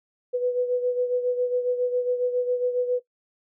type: beating tone pair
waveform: sine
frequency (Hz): 493.9 / 501.2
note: B4 / B4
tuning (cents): 0 / +25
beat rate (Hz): 7.3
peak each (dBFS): -22 / -29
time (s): 0.33-3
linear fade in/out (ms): 20
effects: noise-tail reverb RT60 0.1 s tail -17 dB re dry